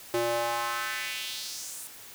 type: tone with high-pass filter sweep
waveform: square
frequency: 117.7 Hz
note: A#2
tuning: 17 cents sharp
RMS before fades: -32 dBFS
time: 0.14-1.87 s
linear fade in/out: 0 ms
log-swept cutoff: 390 to 9800 Hz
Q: 2.2
effects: white hiss -47 dBFS RMS until 2.14 s